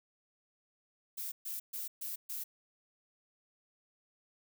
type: noise bursts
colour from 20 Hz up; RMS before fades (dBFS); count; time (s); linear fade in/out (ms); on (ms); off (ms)
violet; -40; 5; 1.17-2.44; 10; 150; 130
effects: none